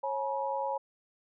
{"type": "tone cluster", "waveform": "sine", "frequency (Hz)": [546, 850, 960], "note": ["C#5", "G#5", "B5"], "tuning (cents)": [-26, 40, -49], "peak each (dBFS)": [-34, -34, -35], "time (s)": [0.03, 0.78], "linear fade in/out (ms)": 10, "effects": []}